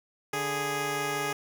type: tone pair together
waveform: 10% pulse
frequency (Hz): 146.51 / 414.4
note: D3 / G#4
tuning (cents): -4 / -4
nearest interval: octave + tritone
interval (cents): 1800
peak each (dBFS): -27 / -21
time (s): 0.33-1.33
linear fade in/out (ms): 5
effects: none